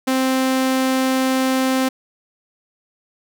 sawtooth tone, 261.6 Hz, C4, in tune, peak -12 dBFS, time 0.07-1.89 s, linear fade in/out 10 ms, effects none

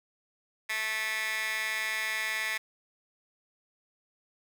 15% pulse tone with high-pass filter, 218.6 Hz, A3, 11 cents flat, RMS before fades -32 dBFS, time 0.69-2.58 s, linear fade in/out 10 ms, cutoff 1800 Hz, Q 3.2, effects none

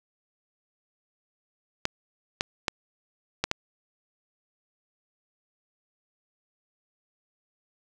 clicks, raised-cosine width 0.2 ms, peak -7 dBFS, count 5, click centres 1.854 / 2.409 / 2.682 / 3.44 / 3.514 s, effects none

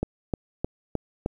click train, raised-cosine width 2 ms, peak -12 dBFS, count 5, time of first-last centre 0.03-1.261 s, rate 3.25 Hz, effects 9-bit

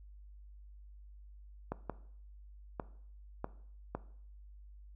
clicks, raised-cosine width 1 ms, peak -22 dBFS, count 5, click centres 1.72 / 1.897 / 2.798 / 3.444 / 3.95 s, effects noise-tail reverb RT60 0.6 s tail -17 dB re dry + added 50 Hz sine -51 dBFS peak until 4.95 s

